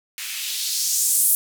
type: noise with band-pass filter sweep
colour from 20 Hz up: violet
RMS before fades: -22 dBFS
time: 0.18-1.35 s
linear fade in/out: 0 ms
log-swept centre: 2000 to 11000 Hz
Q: 1.8
effects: none